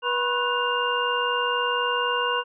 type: tone cluster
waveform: sine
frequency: 486.9 / 980 / 1080 / 1482 / 2804 Hz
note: B4 / B5 / C#6 / F#6 / F7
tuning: -25 / -14 / -45 / +2 / +6 cents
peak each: -28 dBFS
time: 0.02-2.44 s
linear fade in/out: 50 ms
effects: none